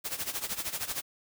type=noise with tremolo; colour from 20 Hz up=white; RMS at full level=-32 dBFS; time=0.04-1.02 s; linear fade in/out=20 ms; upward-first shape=sine; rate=13 Hz; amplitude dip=80%; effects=none